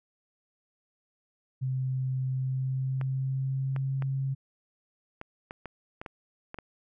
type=tone with pitch glide; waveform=sine; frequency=130.4 to 134.84 Hz; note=C3 to C#3; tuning=-5 to -48 cents; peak=-27 dBFS; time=1.61-4.35 s; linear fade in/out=20 ms; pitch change=+57 cents; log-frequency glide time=2.29-3.99 s
type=clicks; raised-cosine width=0.5 ms; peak=-24 dBFS; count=10; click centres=3.013 / 3.763 / 4.023 / 5.214 / 5.509 / 5.657 / 6.015 / 6.062 / 6.544 / 6.587 s
effects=none